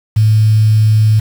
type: tone with quantisation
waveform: sine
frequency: 108.4 Hz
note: A2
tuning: 25 cents flat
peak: -6 dBFS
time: 0.16-1.2 s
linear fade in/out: 10 ms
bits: 5
effects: none